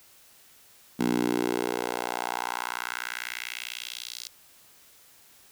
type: tone with high-pass filter sweep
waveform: 10% pulse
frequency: 60.1 Hz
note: B1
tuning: 46 cents flat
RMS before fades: -31 dBFS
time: 0.99-4.28 s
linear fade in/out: 10 ms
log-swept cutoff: 230 to 4600 Hz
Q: 2.1
effects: white hiss -56 dBFS RMS until 5.51 s